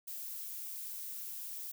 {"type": "noise", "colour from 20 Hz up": "violet", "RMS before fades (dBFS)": -43, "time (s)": [0.07, 1.72], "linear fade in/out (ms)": 10, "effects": []}